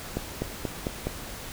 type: accelerating click train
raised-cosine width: 2 ms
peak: -14 dBFS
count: 5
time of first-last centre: 0.17-1.07 s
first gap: 250 ms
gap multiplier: 0.93
effects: added 50 Hz sine -49 dBFS peak until 1.52 s + pink hiss -39 dBFS RMS until 1.52 s